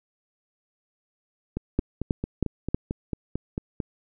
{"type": "two click trains", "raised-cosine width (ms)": 3, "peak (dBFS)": [-15, -9], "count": [11, 4], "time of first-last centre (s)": [[1.57, 3.802], [1.79, 2.745]], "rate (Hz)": [4.48, 3.14], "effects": []}